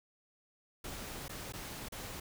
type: noise with dropouts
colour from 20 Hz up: pink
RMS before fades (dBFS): -44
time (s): 0.84-2.2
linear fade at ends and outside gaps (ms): 5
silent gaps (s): 1.282-1.293 / 1.524-1.535 / 1.886-1.921
effects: none